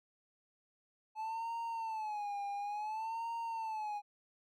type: tone with vibrato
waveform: triangle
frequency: 863 Hz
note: A5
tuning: 34 cents flat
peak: -35 dBFS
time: 1.15-4.02 s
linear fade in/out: 50 ms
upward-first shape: sine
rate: 0.57 Hz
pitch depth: 120 cents each way
effects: none